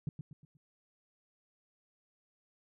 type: tone with echo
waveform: sine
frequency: 146.83 Hz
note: D3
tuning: in tune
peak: -30 dBFS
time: 0.07-0.09 s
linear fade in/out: 2 ms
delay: 120 ms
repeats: 4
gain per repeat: -8 dB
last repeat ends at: 0.57 s
effects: tanh soft clip ceiling -28 dBFS